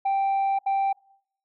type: tone bursts at uneven times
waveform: sine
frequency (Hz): 784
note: G5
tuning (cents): 0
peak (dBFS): -18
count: 2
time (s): 0.05-0.59 / 0.66-0.93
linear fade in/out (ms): 10
effects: noise-tail reverb RT60 0.7 s tail -26 dB re dry + tanh soft clip ceiling -20 dBFS